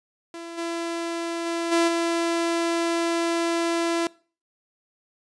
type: tone with level steps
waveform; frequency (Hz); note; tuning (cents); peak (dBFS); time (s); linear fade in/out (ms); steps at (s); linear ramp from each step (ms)
sawtooth; 336.5; E4; +36; -31 / -23 / -21 / -14 / -18; 0.34-4.07; 2; 0.57 / 1.45 / 1.71 / 1.87; 20
effects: noise-tail reverb RT60 0.4 s tail -23 dB re dry + resampled to 22050 Hz